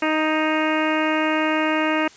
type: harmonic tone with a mistuned harmonic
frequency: 311.1 Hz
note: D#4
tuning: in tune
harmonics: 1 / 2 / 3 / 4 / 5 / 6 / 7 / 8 / 9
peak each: -22 / -25 / -27 / -28 / -29 / -30 / -30 / -31 / -32 dBFS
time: 0.02-2.08 s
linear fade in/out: 5 ms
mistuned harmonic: 5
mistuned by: +20 cents
effects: white hiss -47 dBFS RMS until 2.16 s + resampled to 16000 Hz